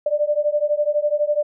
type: beating tone pair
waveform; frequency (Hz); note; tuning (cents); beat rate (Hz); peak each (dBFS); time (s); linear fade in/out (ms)
sine; 587.3 / 599.3; D5 / D5; 0 / +35; 12; -20; 0.06-1.43; 5
effects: none